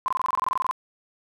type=tone bursts; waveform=sine; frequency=1034 Hz; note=C6; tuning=21 cents flat; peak=-20 dBFS; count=15; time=0.06-0.711 s; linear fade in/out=0 ms; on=21 ms; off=24 ms; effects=none